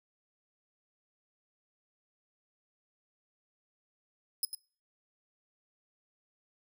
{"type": "tone with echo", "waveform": "10% pulse", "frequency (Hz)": 5100, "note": "D#8", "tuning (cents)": 42, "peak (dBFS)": -22, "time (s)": [4.43, 4.45], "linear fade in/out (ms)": 2, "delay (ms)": 99, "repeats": 1, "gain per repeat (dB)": -8, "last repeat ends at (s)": 4.549, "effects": ["noise-tail reverb RT60 0.4 s tail -23 dB re dry"]}